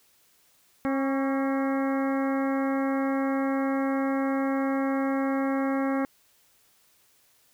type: harmonic tone with a mistuned harmonic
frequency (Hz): 270.3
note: C#4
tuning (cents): -44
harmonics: 1 / 2 / 3 / 4 / 5 / 6 / 7 / 8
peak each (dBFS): -25 / -31 / -35 / -37 / -39 / -41 / -42 / -43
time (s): 0.85-6.05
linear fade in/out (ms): 0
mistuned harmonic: 4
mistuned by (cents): +53
effects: white hiss -63 dBFS RMS until 7.53 s